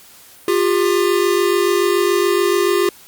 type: tone pair together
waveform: square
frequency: 353.7 / 400.7 Hz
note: F4 / G4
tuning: +22 / +38 cents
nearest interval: major second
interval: 216 cents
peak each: -17 dBFS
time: 0.48-2.89 s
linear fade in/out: 2 ms
effects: white hiss -44 dBFS RMS until 3.07 s + Opus 48 kbps